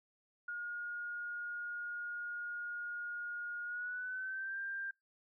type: tone with pitch glide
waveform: sine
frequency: 1431 to 1587.8 Hz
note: F6 to G6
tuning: +42 to +22 cents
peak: -38 dBFS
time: 0.48-4.91 s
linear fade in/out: 5 ms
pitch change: +180 cents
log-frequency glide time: 3.64-4.59 s
effects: noise-tail reverb RT60 0.2 s tail -25 dB re dry